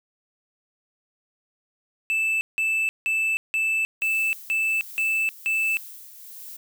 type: tone bursts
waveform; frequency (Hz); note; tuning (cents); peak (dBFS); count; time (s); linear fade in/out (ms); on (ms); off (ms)
triangle; 2637; E7; 0; -19; 8; 2.1-5.77; 0; 310; 170
type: noise with tremolo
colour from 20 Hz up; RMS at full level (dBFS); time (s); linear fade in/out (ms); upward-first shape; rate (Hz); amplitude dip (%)
violet; -39; 4.01-6.57; 10; triangle; 1.3; 55
effects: none